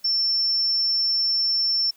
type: tone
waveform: sine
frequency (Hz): 5390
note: E8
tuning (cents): +38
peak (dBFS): -19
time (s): 0.04-1.91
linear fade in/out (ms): 10
effects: white hiss -57 dBFS RMS until 1.96 s